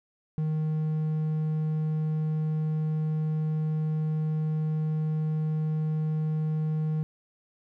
triangle tone, 155.56 Hz, D#3, in tune, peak -23 dBFS, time 0.38-7.03 s, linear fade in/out 0 ms, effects none

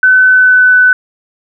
sine tone with pitch glide, 1513 to 1500.8 Hz, F#6 to F#6, +38 to +24 cents, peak -3 dBFS, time 0.03-0.93 s, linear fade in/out 2 ms, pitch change -14 cents, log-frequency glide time 0.29-0.64 s, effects none

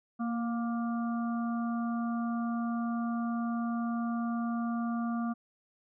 harmonic tone with a mistuned harmonic, 235.2 Hz, A#3, 16 cents sharp, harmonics 1 / 3 / 5 / 6, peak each -30 / -41 / -41 / -48 dBFS, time 0.19-5.34 s, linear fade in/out 20 ms, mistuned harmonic 1, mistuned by -21 cents, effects none

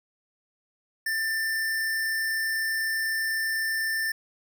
square tone, 1784 Hz, A6, 23 cents sharp, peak -26 dBFS, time 1.06-4.12 s, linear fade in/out 5 ms, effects none

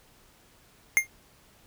square tone with exponential decay, 2119 Hz, C7, 21 cents sharp, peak -14 dBFS, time 0.97-1.07 s, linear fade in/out 0 ms, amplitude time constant 21 ms, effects pink hiss -59 dBFS RMS until 1.66 s

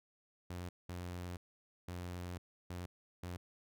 sawtooth tone bursts at uneven times, 88.8 Hz, F2, 29 cents sharp, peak -38 dBFS, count 5, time 0.5-0.69 / 0.89-1.37 / 1.88-2.38 / 2.7-2.86 / 3.23-3.37 s, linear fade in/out 5 ms, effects none

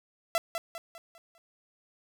sawtooth tone with echo, 670 Hz, E5, 28 cents sharp, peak -20 dBFS, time 0.35-0.38 s, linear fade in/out 0 ms, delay 200 ms, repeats 5, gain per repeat -7 dB, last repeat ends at 1.38 s, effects none

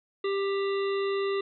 harmonic tone with a mistuned harmonic, 394.7 Hz, G4, 12 cents sharp, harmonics 1 / 3 / 5 / 7 / 9 / 10, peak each -26 / -36 / -40 / -43 / -45 / -46 dBFS, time 0.24-1.41 s, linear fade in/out 5 ms, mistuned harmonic 9, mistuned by +16 cents, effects none

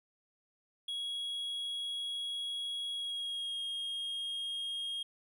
triangle tone with pitch glide, 3322 to 3252 Hz, G#7 to G#7, 0 to -37 cents, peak -34 dBFS, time 0.88-5.03 s, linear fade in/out 5 ms, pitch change -37 cents, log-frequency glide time 2.92-3.61 s, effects none

